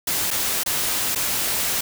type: noise with dropouts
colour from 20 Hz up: white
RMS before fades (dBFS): -23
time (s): 0.07-1.81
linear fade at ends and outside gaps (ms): 5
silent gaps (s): 0.306-0.311 / 0.635-0.66 / 1.149-1.157
effects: none